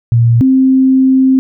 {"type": "tone pair in turn", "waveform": "sine", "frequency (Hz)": [117.1, 262.9], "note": ["A#2", "C4"], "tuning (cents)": [8, 8], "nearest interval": "octave + major second", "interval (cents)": 1400, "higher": "second", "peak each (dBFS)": -5, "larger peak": "neither", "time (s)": [[0.12, 0.41], [0.41, 1.39]], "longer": "second", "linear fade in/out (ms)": 0, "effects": []}